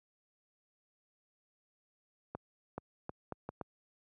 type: accelerating click train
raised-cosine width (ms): 1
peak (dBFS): -25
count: 6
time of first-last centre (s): 2.35-3.612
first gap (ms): 430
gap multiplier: 0.73
effects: high-pass 80 Hz 12 dB/octave